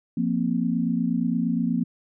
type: chord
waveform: sine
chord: F suspended fourth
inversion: none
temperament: equal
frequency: 174.61 / 233.1 / 261.6 Hz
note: F3 / Bb3 / C4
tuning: 0 / 0 / 0 cents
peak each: -26 / -24 / -27 dBFS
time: 0.17-1.84 s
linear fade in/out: 5 ms
effects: none